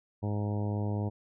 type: harmonic tone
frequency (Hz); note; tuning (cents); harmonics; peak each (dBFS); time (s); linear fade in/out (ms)
103.83; G#2; 0; 1 / 2 / 3 / 4 / 5 / 6 / 7 / 8 / 9; -30 / -36 / -40 / -42 / -44 / -46 / -47 / -48 / -49; 0.22-1.1; 20
effects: none